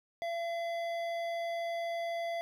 triangle tone with hard clipping, 678 Hz, E5, 49 cents sharp, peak -35 dBFS, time 0.22-2.41 s, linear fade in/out 0 ms, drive 15 dB, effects none

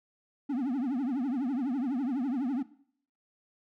triangle tone with vibrato, 261.6 Hz, C4, in tune, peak -26 dBFS, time 0.49-2.63 s, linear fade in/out 10 ms, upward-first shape triangle, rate 12 Hz, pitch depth 240 cents each way, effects noise-tail reverb RT60 0.6 s tail -17 dB re dry

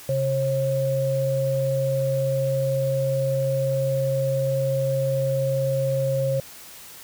sine tone pair together, 135 / 540 Hz, C#3 / C#5, -45 / -45 cents, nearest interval 2 octaves, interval 2400 cents, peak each -24 / -22 dBFS, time 0.09-6.4 s, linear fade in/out 2 ms, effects white hiss -43 dBFS RMS until 7.03 s

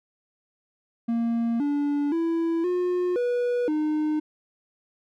triangle tone with pitch steps, 232.2 / 288.6 / 331.7 / 358.8 / 487.1 / 305.7 Hz, A#3 / D4 / E4 / F4 / B4 / D#4, -7 / -30 / +11 / +47 / -24 / -30 cents, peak -20 dBFS, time 1.08-4.2 s, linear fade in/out 10 ms, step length 520 ms, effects none

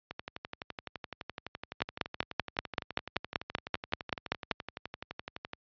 two click trains, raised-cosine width 0.3 ms, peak -11 / -22 dBFS, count 15 / 65, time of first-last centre 1.82-4.512 / 0.11-5.534 s, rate 5.2 / 11.8 Hz, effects high-pass 60 Hz 12 dB/octave + resampled to 11025 Hz

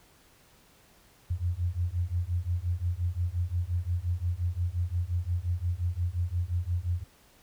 sine beating tone pair, 85.1 / 90.8 Hz, F2 / F#2, -44 / -32 cents, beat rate 5.7 Hz, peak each -30 dBFS, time 1.3-7.04 s, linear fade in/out 10 ms, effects pink hiss -60 dBFS RMS until 7.42 s

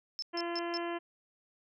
sine tone bursts, 5274 Hz, E8, in tune, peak -34 dBFS, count 4, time 0.19-0.772 s, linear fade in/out 0 ms, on 33 ms, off 150 ms
harmonic tone, 342.4 Hz, F4, 34 cents flat, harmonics 1 / 2 / 3 / 4 / 5 / 6 / 7 / 8 / 9, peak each -36 / -40 / -42 / -49 / -46 / -50 / -53 / -50 / -51 dBFS, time 0.33-0.99 s, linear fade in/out 20 ms
effects none

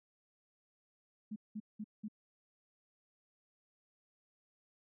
sine tone bursts, 213.1 Hz, G#3, 45 cents sharp, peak -39 dBFS, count 4, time 1.31-2.084 s, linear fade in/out 10 ms, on 51 ms, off 190 ms, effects none

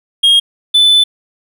triangle tone pair in turn, 3251 / 3505 Hz, G#7 / A7, -38 / -7 cents, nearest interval minor second, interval 131 cents, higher second, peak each -4 dBFS, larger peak neither, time 0.23-0.4 / 0.74-1.04 s, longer second, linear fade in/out 10 ms, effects none

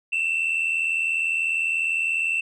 sine tone pair together, 2637 / 2717 Hz, E7 / F7, 0 / -48 cents, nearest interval minor second, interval 52 cents, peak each -22 / -22 dBFS, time 0.12-2.41 s, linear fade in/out 10 ms, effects tanh soft clip ceiling -18 dBFS

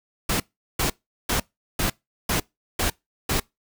pink noise bursts, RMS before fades -23 dBFS, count 7, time 0.29-3.4 s, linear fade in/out 5 ms, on 110 ms, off 390 ms, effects noise-tail reverb RT60 0.2 s tail -24 dB re dry

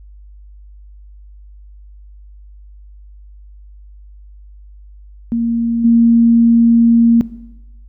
sine tone with level steps, 232.3 Hz, A#3, 6 cents flat, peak -13 / -6 dBFS, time 5.32-7.21 s, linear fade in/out 0 ms, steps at 5.84 s, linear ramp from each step 10 ms, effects noise-tail reverb RT60 1.0 s tail -18 dB re dry + added 50 Hz sine -36 dBFS peak until 7.88 s

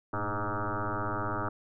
sine tone with frequency modulation, 622.3 Hz, D#5, in tune, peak -29 dBFS, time 0.13-1.49 s, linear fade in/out 5 ms, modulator 105 Hz, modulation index 7.6, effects none

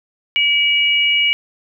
sine tone pair together, 2298 / 2895 Hz, D7 / F#7, -38 / -38 cents, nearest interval major third, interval 400 cents, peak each -15 dBFS, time 0.36-1.33 s, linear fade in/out 0 ms, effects none

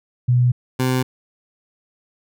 sine / 20% pulse tone pair in turn, 123.47 / 128.54 Hz, B2 / C3, 0 / -30 cents, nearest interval minor second, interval 70 cents, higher second, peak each -12 dBFS, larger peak neither, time 0.28-0.52 / 0.79-1.03 s, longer neither, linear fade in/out 10 ms, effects none

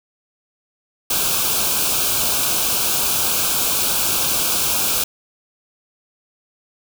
white band-stop noise, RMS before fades -19 dBFS, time 1.1-5.04 s, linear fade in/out 5 ms, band 1600 to 2300 Hz, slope 96 dB/octave, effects none

